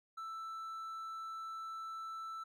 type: tone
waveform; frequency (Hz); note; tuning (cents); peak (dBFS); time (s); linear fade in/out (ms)
triangle; 1324; E6; +7; -40; 0.17-2.44; 10
effects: none